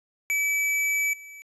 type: tone with level steps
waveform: square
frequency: 2299 Hz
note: D7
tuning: 37 cents flat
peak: -23 / -42 dBFS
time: 0.3-1.42 s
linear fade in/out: 0 ms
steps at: 1.13 s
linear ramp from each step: 5 ms
effects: resampled to 32000 Hz